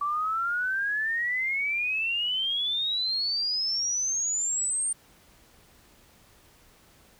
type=exponential sweep; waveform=sine; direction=up; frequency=1147 to 8870 Hz; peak=-25 dBFS; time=0.01-4.93 s; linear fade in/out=5 ms; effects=pink hiss -58 dBFS RMS until 7.19 s